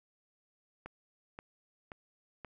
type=click train; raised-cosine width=0.5 ms; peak=-29 dBFS; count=4; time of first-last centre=0.86-2.447 s; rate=1.89 Hz; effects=none